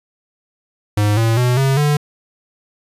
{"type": "tone with pitch steps", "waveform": "square", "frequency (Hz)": [104.2, 113.63, 123.92, 135.13, 147.36], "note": ["G#2", "A#2", "B2", "C#3", "D3"], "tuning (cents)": [6, -44, 6, -44, 6], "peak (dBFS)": -13, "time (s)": [0.97, 1.97], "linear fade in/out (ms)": 5, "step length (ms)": 200, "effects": ["resampled to 32000 Hz", "9-bit"]}